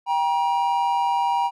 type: tone pair together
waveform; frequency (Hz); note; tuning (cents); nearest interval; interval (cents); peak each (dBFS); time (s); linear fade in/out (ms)
triangle; 790 / 950.9; G5 / A#5; +13 / +34; minor third; 321; -21 / -19; 0.06-1.51; 50
effects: none